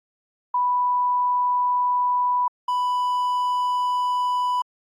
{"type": "tone pair in turn", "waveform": ["sine", "triangle"], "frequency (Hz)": [987.8, 991.2], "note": ["B5", "B5"], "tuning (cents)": [0, 6], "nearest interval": "unison", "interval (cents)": 6, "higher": "second", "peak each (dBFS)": -18, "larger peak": "neither", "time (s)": [[0.54, 2.48], [2.68, 4.62]], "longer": "neither", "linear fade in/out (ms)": 5, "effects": ["AAC 64 kbps"]}